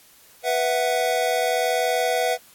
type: chord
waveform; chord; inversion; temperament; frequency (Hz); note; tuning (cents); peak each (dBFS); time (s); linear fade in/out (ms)
square; B suspended fourth; none; equal; 493.9 / 659.3 / 740; B4 / E5 / F#5; 0 / 0 / 0; -25; 0.43-2.38; 50
effects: white hiss -52 dBFS RMS until 2.54 s + AAC 64 kbps